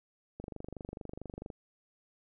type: click train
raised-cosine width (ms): 2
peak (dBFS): -28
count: 28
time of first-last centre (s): 0.4-1.502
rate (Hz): 24.5
effects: none